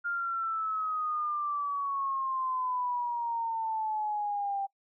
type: exponential sweep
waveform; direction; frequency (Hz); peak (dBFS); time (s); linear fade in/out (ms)
sine; down; 1410 to 785; -29; 0.04-4.67; 20
effects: noise-tail reverb RT60 0.1 s tail -22 dB re dry